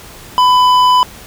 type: tone with hard clipping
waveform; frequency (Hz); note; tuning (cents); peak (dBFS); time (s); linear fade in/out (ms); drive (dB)
sine; 1000; B5; +21; -8; 0.38-1.03; 0; 9
effects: pink hiss -35 dBFS RMS until 1.26 s